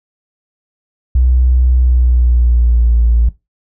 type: tone with pitch glide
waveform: triangle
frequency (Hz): 62.7 to 57.83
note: B1 to A#1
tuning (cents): +27 to -13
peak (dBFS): -3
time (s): 1.15-3.29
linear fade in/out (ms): 5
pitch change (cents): -140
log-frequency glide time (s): 1.74-2.98
effects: noise-tail reverb RT60 0.2 s tail -21 dB re dry + tanh soft clip ceiling -5 dBFS